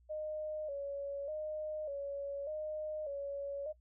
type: tone with vibrato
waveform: sine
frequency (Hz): 587.3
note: D5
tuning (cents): 0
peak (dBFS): -37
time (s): 0.09-3.73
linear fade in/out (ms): 20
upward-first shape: square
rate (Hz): 0.84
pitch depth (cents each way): 78
effects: noise-tail reverb RT60 0.1 s tail -18 dB re dry + added 60 Hz sine -63 dBFS peak until 3.8 s